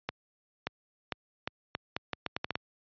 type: accelerating click train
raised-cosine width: 0.3 ms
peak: -15 dBFS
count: 12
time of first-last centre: 0.09-2.555 s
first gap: 580 ms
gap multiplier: 0.78
effects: high-pass 80 Hz 12 dB/octave + resampled to 11025 Hz